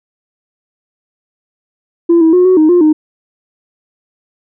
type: tone with pitch steps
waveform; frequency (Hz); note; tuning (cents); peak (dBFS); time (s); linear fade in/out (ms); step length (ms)
sine; 339.3 / 323.5 / 361.2 / 370.9 / 311.2 / 353.5 / 308.2; F4 / E4 / F#4 / F#4 / D#4 / F4 / D#4; -50 / -32 / -42 / +4 / 0 / +21 / -16; -3; 2.09-2.93; 10; 120
effects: tanh soft clip ceiling -2 dBFS